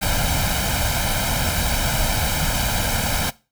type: noise with comb filter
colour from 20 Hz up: pink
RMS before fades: -21 dBFS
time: 0.01-3.31 s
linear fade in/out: 20 ms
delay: 1.3 ms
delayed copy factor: +0.75
effects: noise-tail reverb RT60 0.3 s tail -20 dB re dry